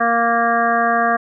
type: harmonic tone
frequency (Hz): 233.1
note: A#3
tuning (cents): 0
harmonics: 1 / 2 / 3 / 5 / 6 / 7 / 8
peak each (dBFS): -24 / -25 / -17 / -19 / -28 / -21 / -28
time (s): 0-1.17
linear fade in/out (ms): 10
effects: none